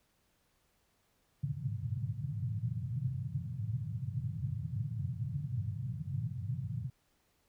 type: band-pass noise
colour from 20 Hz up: pink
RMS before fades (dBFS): -37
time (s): 1.43-6.9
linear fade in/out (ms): 5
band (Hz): 100 to 150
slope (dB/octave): 48
effects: pink hiss -74 dBFS RMS until 7.48 s